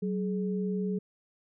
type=tone pair together; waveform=sine; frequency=188.33 / 422.1 Hz; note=F#3 / G#4; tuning=+31 / +28 cents; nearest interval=octave + major second; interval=1397 cents; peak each=-29 / -34 dBFS; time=0.02-0.99 s; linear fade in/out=10 ms; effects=none